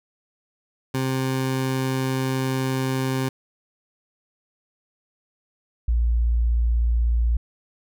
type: tone pair in turn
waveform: 20% pulse / sine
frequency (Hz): 131.6 / 58.12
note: C3 / A#1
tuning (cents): +10 / -4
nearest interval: octave + major second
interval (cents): 1414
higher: first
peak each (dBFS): -17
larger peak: neither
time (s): 0.94-3.29 / 5.88-7.37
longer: first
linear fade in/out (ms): 5
effects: none